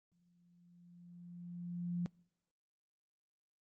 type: tone with exponential growth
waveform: sine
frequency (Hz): 174.61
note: F3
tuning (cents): 0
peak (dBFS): -33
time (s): 0.12-2.06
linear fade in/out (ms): 0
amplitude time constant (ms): 420
effects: noise-tail reverb RT60 0.7 s tail -26 dB re dry + Opus 24 kbps